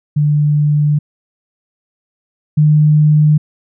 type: tone pair in turn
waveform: sine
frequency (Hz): 148.3 / 151.42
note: D3 / D#3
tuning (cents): +17 / -47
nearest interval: unison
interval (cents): 36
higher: second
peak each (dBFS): -9 / -6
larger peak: second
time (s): 0.16-0.99 / 2.57-3.38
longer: first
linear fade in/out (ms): 10
effects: none